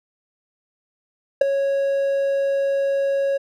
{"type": "tone with ADSR envelope", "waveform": "triangle", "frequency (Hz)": 552, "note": "C#5", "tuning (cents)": -7, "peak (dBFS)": -5, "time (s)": [1.41, 3.38], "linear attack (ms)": 6, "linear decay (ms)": 9, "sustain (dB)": -11, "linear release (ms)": 15, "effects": []}